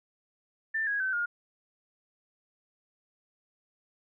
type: tone with pitch steps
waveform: sine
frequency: 1781 / 1652.2 / 1532.6 / 1421.8 Hz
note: A6 / G#6 / G6 / F6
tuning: +21 / -9 / -40 / +31 cents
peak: -27 dBFS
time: 0.74-1.26 s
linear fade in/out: 10 ms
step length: 130 ms
effects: none